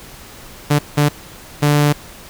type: tone bursts at uneven times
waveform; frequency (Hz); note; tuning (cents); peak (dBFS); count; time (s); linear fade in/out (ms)
sawtooth; 146.83; D3; 0; -7; 3; 0.7-0.79 / 0.97-1.09 / 1.62-1.93; 10
effects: pink hiss -38 dBFS RMS until 2.29 s